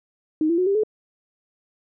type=tone with pitch steps; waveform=sine; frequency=311.1 / 337.3 / 365.7 / 396.5 / 429.9 Hz; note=D#4 / E4 / F#4 / G4 / A4; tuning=0 / +40 / -20 / +20 / -40 cents; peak=-17 dBFS; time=0.41-0.835 s; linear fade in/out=2 ms; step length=85 ms; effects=none